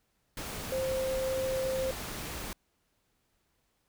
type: tone in noise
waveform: sine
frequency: 525 Hz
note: C5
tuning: 6 cents sharp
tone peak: -29 dBFS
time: 0.72-1.91 s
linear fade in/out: 2 ms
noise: pink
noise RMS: -39 dBFS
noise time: 0.37-2.53 s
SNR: +7 dB
effects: pink hiss -75 dBFS RMS until 3.88 s